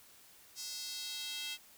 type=tone with high-pass filter sweep; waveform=square; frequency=293.7 Hz; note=D4; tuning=in tune; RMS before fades=-42 dBFS; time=0.55-1.58 s; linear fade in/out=50 ms; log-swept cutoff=5400 to 3000 Hz; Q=2.5; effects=white hiss -60 dBFS RMS until 1.77 s